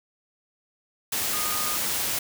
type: tone in noise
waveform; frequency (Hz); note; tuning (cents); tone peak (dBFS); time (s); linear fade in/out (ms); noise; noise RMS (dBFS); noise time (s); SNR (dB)
sine; 1232; D#6; -17; -33; 1.33-1.77; 5; white; -27; 1.12-2.19; -9
effects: none